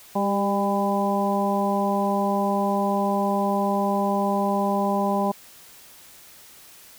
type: harmonic tone with a mistuned harmonic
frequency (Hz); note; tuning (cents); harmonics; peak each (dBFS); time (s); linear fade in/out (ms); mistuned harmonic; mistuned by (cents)
200; G3; +35; 1 / 2 / 3 / 4 / 5; -24 / -29 / -27 / -26 / -28; 0.15-5.32; 10; 2; -22
effects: white hiss -48 dBFS RMS until 6.98 s